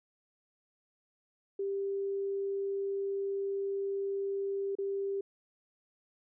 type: tone with dropouts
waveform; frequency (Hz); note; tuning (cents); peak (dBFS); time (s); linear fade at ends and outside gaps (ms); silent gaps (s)
sine; 394.7; G4; +12; -31; 1.59-5.21; 5; 4.753-4.785
effects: none